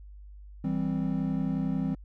triangle chord, C major, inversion first, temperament equal, 164.81 / 196 / 261.6 Hz, E3 / G3 / C4, 0 / 0 / 0 cents, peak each -29 dBFS, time 0.64-1.95 s, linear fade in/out 5 ms, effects added 50 Hz sine -44 dBFS peak until 2.04 s

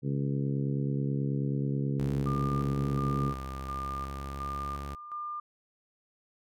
harmonic tone, 69.3 Hz, C#2, in tune, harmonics 2 / 3 / 4 / 5 / 6 / 7, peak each -29 / -35 / -36 / -42 / -41 / -45 dBFS, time 0.02-3.35 s, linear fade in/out 50 ms
sawtooth tone with pitch glide, 65.41 to 70.1 Hz, C2 to C#2, 0 to +20 cents, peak -33 dBFS, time 1.99-4.95 s, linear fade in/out 5 ms, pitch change +120 cents, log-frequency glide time 2.97-4.77 s
sine tone with tremolo, 1200 Hz, D6, 37 cents sharp, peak -34 dBFS, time 2.26-5.4 s, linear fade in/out 5 ms, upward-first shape square, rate 1.4 Hz, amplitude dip 60%
effects none

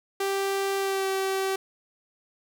sawtooth tone with pitch glide, 392 to 385 Hz, G4 to G4, 0 to -31 cents, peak -21 dBFS, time 0.2-1.56 s, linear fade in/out 5 ms, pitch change -31 cents, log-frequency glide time 0.77-1.08 s, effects none

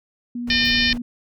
sine tone with vibrato, 241 Hz, B3, 42 cents flat, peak -25 dBFS, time 0.35-1.02 s, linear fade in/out 5 ms, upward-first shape sine, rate 16 Hz, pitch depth 8 cents each way
brown noise, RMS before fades -32 dBFS, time 0.47-0.98 s, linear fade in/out 5 ms
harmonic tone, 605 Hz, D#5, 49 cents flat, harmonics 3 / 4 / 5 / 6 / 7 / 8 / 9, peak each -22 / -23 / -24 / -25 / -25 / -26 / -27 dBFS, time 0.5-0.93 s, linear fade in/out 2 ms
violet noise with exponential decay, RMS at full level -39 dBFS, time 0.65-0.84 s, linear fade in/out 2 ms, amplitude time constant 40 ms
effects none

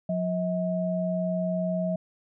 sine tone pair together, 179.31 / 639 Hz, F3 / D#5, +46 / +46 cents, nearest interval octave + minor seventh, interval 2200 cents, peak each -27 / -28 dBFS, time 0.09-1.96 s, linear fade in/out 5 ms, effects none

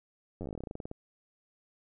slowing click train, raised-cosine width 2 ms, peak -26 dBFS, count 19, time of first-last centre 0.41-0.914 s, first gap 10 ms, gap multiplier 1.11, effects none

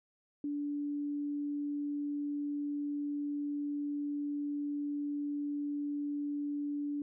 sine tone, 290 Hz, D4, 22 cents flat, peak -33 dBFS, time 0.44-7.02 s, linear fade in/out 2 ms, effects none

